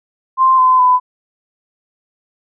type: tone with pitch steps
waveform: sine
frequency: 1046.5 / 1024.4 / 1002.7 Hz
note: C6 / C6 / B5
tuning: 0 / -37 / +26 cents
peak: -7 dBFS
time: 0.37-1 s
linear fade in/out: 50 ms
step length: 210 ms
effects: none